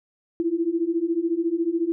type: beating tone pair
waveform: sine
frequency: 326.5 / 340.5 Hz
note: E4 / F4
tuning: -17 / -44 cents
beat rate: 14 Hz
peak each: -25 / -23 dBFS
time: 0.4-1.92 s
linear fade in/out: 0 ms
effects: none